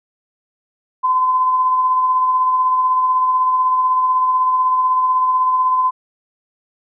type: tone with tremolo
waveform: sine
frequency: 1022 Hz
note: C6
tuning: 41 cents flat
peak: -11 dBFS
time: 1.03-5.91 s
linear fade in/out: 20 ms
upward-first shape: sine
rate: 16 Hz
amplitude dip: 30%
effects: none